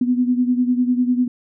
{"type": "beating tone pair", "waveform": "sine", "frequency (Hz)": [246.4, 256.4], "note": ["B3", "C4"], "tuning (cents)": [-4, -35], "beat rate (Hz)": 10, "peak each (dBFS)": [-16, -21], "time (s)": [0.01, 1.28], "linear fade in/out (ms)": 5, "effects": []}